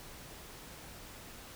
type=silence; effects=pink hiss -50 dBFS RMS until 1.55 s